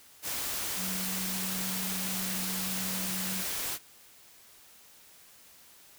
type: tone in noise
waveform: sine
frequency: 187.5 Hz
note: F#3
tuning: 23 cents sharp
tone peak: -37 dBFS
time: 0.76-3.45 s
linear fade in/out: 50 ms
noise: white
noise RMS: -34 dBFS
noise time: 0.22-3.79 s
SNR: -6 dB
effects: white hiss -56 dBFS RMS until 5.98 s